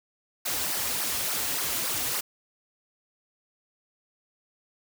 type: noise with flanger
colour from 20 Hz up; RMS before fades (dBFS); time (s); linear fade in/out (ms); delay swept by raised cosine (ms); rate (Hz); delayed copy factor
white; -29; 0.45-2.21; 10; 0.27 to 6.27; 3.5; -1
effects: none